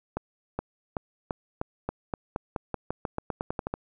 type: accelerating click train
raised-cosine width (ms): 1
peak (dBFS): -15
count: 19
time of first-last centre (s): 0.17-3.74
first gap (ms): 420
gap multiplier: 0.9
effects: none